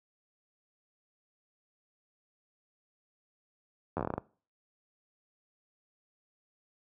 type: slowing click train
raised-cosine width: 1 ms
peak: -18 dBFS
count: 10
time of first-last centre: 3.97-4.18 s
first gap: 11 ms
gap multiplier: 1.18
effects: noise-tail reverb RT60 0.4 s tail -21 dB re dry + high-pass 80 Hz 12 dB/octave